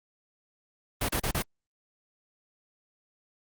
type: noise bursts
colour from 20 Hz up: pink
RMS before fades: -28 dBFS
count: 4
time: 1.01-1.423 s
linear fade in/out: 5 ms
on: 77 ms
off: 35 ms
effects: Opus 48 kbps